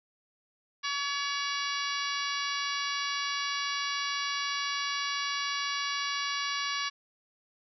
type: harmonic tone with a mistuned harmonic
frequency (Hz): 566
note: C#5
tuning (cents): +36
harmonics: 2 / 3 / 4 / 5 / 6 / 7 / 8 / 9 / 10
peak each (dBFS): -35 / -37 / -38 / -39 / -40 / -40 / -41 / -42 / -42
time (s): 0.83-6.9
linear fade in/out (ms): 20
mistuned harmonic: 9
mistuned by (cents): -52
effects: none